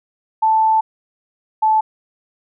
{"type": "tone pair in turn", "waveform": "sine", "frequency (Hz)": [880, 870.9], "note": ["A5", "A5"], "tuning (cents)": [0, -18], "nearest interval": "unison", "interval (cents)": 18, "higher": "first", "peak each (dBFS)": -11, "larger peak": "neither", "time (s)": [[0.42, 0.81], [1.62, 1.81]], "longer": "first", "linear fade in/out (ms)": 10, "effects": []}